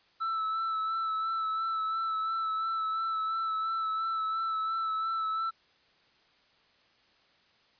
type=tone with vibrato; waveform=triangle; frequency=1318.5 Hz; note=E6; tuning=in tune; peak=-27 dBFS; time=0.2-5.51 s; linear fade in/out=20 ms; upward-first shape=sine; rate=2.9 Hz; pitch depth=22 cents each way; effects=white hiss -65 dBFS RMS until 7.79 s + resampled to 11025 Hz